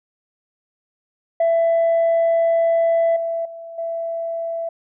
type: tone with level steps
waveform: sine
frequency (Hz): 666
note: E5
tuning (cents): +18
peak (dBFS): -12 / -20 / -32 / -22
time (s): 1.4-4.69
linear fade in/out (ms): 5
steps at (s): 3.16 / 3.45 / 3.78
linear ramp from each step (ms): 5
effects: tanh soft clip ceiling -12 dBFS

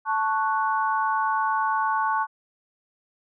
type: chord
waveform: sine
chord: F# minor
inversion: first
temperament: equal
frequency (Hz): 880 / 1108.7 / 1480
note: A5 / C#6 / F#6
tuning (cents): 0 / 0 / 0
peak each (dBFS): -24 / -25 / -29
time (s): 0.05-2.27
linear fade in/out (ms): 50
effects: none

